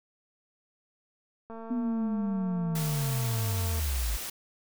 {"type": "click train", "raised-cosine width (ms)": 1, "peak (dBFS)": -30, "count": 520, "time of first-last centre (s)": [1.5, 3.796], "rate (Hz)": 226}
{"type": "linear sweep", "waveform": "sine", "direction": "down", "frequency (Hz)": [246.9, 48.29], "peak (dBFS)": -27, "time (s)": [1.7, 4.17], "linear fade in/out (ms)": 10}
{"type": "noise", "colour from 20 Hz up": "white", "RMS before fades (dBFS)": -37, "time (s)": [2.75, 4.3], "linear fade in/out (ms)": 5}
{"effects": []}